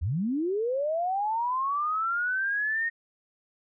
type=linear sweep; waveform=sine; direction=up; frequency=68.1 to 1864.7 Hz; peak=-25 dBFS; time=0.01-2.9 s; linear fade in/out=20 ms; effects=none